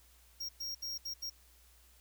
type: tone bursts at uneven times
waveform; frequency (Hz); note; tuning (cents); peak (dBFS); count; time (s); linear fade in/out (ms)
square; 5588; F8; 0; -38; 5; 0.4-0.49 / 0.6-0.75 / 0.82-0.98 / 1.05-1.14 / 1.22-1.3; 10
effects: added 60 Hz sine -63 dBFS peak until 2 s + white hiss -65 dBFS RMS until 2 s